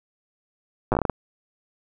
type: slowing click train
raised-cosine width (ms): 1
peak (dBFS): -7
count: 9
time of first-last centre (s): 0.92-1.097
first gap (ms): 8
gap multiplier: 1.28
effects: none